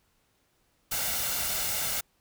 white noise with comb filter, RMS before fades -30 dBFS, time 0.91-2.01 s, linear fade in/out 10 ms, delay 1.4 ms, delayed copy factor +0.55, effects pink hiss -70 dBFS RMS until 2.2 s

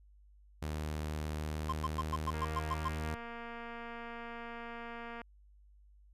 sawtooth tone with pitch glide, 76.5 to 77.79 Hz, D#2 to D#2, -29 to 0 cents, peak -32 dBFS, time 0.62-3.15 s, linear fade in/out 5 ms, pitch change +29 cents, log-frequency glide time 1.32-2.22 s
triangle tone bursts, 1048 Hz, C6, 2 cents sharp, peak -30 dBFS, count 9, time 1.69-2.885 s, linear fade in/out 5 ms, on 35 ms, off 110 ms
click train, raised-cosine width 0.5 ms, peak -31 dBFS, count 674, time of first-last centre 2.34-5.216 s, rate 234 Hz
effects added 50 Hz sine -58 dBFS peak until 6.13 s + resampled to 32000 Hz

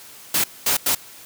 white noise bursts at uneven times, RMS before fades -19 dBFS, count 3, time 0.34-0.44 / 0.66-0.77 / 0.86-0.95 s, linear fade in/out 5 ms, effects white hiss -43 dBFS RMS until 1.25 s + high-pass 80 Hz 12 dB/octave

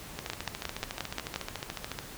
two click trains, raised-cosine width 0.2 ms, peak -14 / -17 dBFS, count 7 / 26, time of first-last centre 0.3-1.36 / 0.19-1.989 s, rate 5.66 / 13.9 Hz, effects pink hiss -45 dBFS RMS until 2.17 s

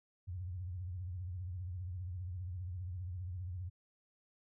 sine tone with vibrato, 90.1 Hz, F#2, 45 cents flat, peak -39 dBFS, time 0.27-3.7 s, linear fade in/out 20 ms, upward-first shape triangle, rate 15 Hz, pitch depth 150 cents each way, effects none

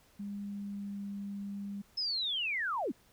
sine tone with pitch glide, 202.2 to 200.5 Hz, G#3 to G3, -46 to +39 cents, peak -37 dBFS, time 0.19-1.82 s, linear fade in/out 10 ms, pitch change -15 cents, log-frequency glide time 0.45-1.04 s
sine linear sweep, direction down, 5240 to 185 Hz, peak -31 dBFS, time 1.97-2.92 s, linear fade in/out 10 ms
effects pink hiss -65 dBFS RMS until 3.12 s

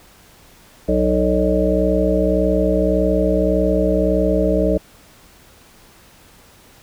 harmonic tone with a mistuned harmonic, 61.74 Hz, B1, in tune, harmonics 1 / 3 / 5 / 7 / 9 / 10, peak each -21 / -21 / -21 / -21 / -21 / -21 dBFS, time 0.88-4.78 s, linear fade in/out 10 ms, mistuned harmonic 7, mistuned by +40 cents, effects pink hiss -48 dBFS RMS until 6.82 s

